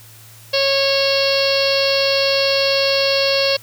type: harmonic tone with a mistuned harmonic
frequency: 549 Hz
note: C#5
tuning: 17 cents flat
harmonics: 1 / 2 / 3 / 4 / 5 / 6 / 7 / 8 / 9 / 10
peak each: -17 / -29 / -29 / -29 / -23 / -26 / -29 / -20 / -27 / -29 dBFS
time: 0.53-3.57 s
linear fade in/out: 10 ms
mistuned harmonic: 7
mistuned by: +22 cents
effects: added 111 Hz sine -44 dBFS peak until 3.62 s + white hiss -44 dBFS RMS until 3.62 s